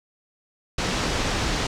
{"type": "low-pass noise", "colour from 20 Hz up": "pink", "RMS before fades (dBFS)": -25, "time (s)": [0.78, 1.67], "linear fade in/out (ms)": 5, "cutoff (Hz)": 6900, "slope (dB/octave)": 24, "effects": []}